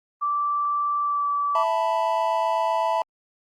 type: tone with pitch glide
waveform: sine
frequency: 1167 to 1154.3 Hz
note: D6 to D6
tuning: -11 to -30 cents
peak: -21 dBFS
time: 0.21-1.64 s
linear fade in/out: 20 ms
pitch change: -19 cents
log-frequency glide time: 1.01-1.28 s
type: chord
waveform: triangle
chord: E suspended fourth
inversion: none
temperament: equal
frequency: 659.3 / 880 / 987.8 Hz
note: E5 / A5 / B5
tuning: 0 / 0 / 0 cents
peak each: -23 dBFS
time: 1.55-3.02 s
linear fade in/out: 2 ms
effects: Opus 32 kbps